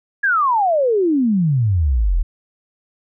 sine exponential sweep, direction down, 1700 to 36.71 Hz, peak -13 dBFS, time 0.23-2.23 s, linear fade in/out 10 ms, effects none

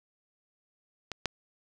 clicks, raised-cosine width 0.2 ms, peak -18 / -11 dBFS, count 2, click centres 1.117 / 1.257 s, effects none

